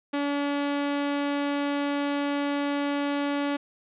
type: tone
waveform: sawtooth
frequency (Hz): 285.7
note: D4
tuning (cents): -48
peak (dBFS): -21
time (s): 0.13-3.57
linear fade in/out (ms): 10
effects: resampled to 8000 Hz + 10-bit